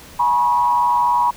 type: tone with frequency modulation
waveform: sine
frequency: 968 Hz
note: B5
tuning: 35 cents flat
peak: -13 dBFS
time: 0.19-1.31 s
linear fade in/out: 10 ms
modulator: 120 Hz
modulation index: 0.68
effects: pink hiss -41 dBFS RMS until 1.36 s